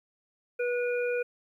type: harmonic tone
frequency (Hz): 486.8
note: B4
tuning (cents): -25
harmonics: 1 / 3 / 5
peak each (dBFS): -27 / -36 / -37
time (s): 0.59-1.23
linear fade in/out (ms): 10
effects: 11-bit